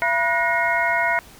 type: tone cluster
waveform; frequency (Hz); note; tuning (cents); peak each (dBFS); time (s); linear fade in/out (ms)
sine; 678 / 966 / 1458 / 1874 / 2156; E5 / B5 / F#6 / A#6 / C#7; +49 / -39 / -26 / +9 / -49; -24; 0.02-1.19; 0
effects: pink hiss -46 dBFS RMS until 1.39 s